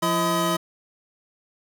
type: tone cluster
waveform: square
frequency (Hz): 174.2 / 337.1 / 635 / 1012 / 1260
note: F3 / E4 / D#5 / B5 / D#6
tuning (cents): -4 / +39 / +35 / +42 / +21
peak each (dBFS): -28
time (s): 0.02-0.57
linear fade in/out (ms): 10
effects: none